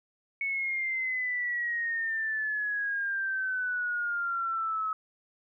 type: exponential sweep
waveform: sine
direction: down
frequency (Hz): 2217 to 1281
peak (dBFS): -28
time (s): 0.41-4.93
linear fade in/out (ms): 2
effects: none